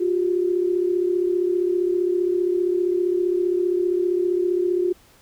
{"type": "tone pair together", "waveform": "sine", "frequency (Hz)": [354.8, 390], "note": ["F4", "G4"], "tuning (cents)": [27, -9], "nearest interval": "major second", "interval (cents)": 164, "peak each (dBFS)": [-19, -25], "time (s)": [0, 4.93], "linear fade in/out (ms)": 10, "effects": ["pink hiss -54 dBFS RMS until 5.21 s"]}